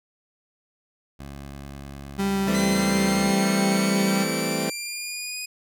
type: tone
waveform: 15% pulse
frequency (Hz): 69.7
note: C#2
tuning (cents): +10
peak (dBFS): -30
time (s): 1.19-3.32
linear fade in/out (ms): 10
type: tone with vibrato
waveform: 35% pulse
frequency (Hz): 196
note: G3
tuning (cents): 0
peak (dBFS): -20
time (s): 2.18-4.25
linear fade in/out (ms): 20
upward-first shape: sine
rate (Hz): 3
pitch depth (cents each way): 8
type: chord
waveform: 20% pulse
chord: A minor seventh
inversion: second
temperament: equal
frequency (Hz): 164.81 / 196 / 220 / 261.6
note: E3 / G3 / A3 / C4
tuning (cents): 0 / 0 / 0 / 0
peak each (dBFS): -25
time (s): 2.47-4.7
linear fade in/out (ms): 5
type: linear sweep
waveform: 15% pulse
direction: up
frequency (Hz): 2017 to 2489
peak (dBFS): -23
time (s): 2.54-5.46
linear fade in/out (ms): 10
effects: none